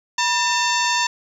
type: harmonic tone with a mistuned harmonic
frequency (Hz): 897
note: A5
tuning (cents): +33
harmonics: 1 / 2 / 3 / 4 / 5 / 6 / 7 / 8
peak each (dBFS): -21 / -24 / -26 / -27 / -28 / -29 / -29 / -30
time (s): 0.18-1.07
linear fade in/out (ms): 5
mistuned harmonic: 1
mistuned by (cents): +130
effects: 8-bit